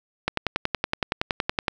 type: click train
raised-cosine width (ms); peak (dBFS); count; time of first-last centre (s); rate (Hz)
0.3; -6; 16; 0.28-1.682; 10.7
effects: none